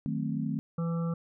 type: chord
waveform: sine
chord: D# diminished seventh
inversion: none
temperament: equal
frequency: 155.56 / 185 / 220 / 261.6 Hz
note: D#3 / F#3 / A3 / C4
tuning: 0 / 0 / 0 / 0 cents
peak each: -33 / -38 / -33 / -35 dBFS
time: 0.06-0.59 s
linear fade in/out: 0 ms
type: harmonic tone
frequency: 167.2 Hz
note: E3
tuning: 25 cents sharp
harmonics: 1 / 3 / 5 / 7 / 8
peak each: -28 / -39 / -52 / -45 / -47 dBFS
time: 0.78-1.14 s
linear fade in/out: 5 ms
effects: none